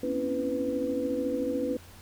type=tone cluster; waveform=sine; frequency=241.8 / 266.1 / 279.8 / 331.5 / 498.1 Hz; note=B3 / C4 / C#4 / E4 / B4; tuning=-36 / +29 / +16 / +10 / +15 cents; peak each=-37 / -36 / -32 / -36 / -30 dBFS; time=0.03-1.77 s; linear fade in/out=5 ms; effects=added 88 Hz sine -52 dBFS peak until 2.01 s + pink hiss -52 dBFS RMS until 2.01 s